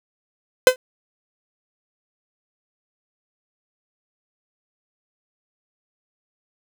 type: tone with exponential decay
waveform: 45% pulse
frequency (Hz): 510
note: C5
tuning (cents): -44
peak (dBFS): -4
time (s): 0.67-0.76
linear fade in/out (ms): 1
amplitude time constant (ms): 19
effects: none